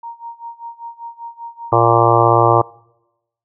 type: tone with tremolo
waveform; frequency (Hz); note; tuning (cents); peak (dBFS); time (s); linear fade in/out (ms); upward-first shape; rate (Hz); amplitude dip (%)
sine; 932.3; A#5; 0; -26; 0.03-1.85; 5; sine; 5.1; 85
type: harmonic tone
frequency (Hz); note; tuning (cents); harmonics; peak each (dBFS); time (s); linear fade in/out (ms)
116.6; A#2; +1; 1 / 3 / 4 / 5 / 6 / 7 / 8 / 9 / 10; -18 / -18 / -18 / -18 / -18 / -18 / -18 / -18 / -18; 1.72-2.62; 10
effects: noise-tail reverb RT60 0.9 s tail -24 dB re dry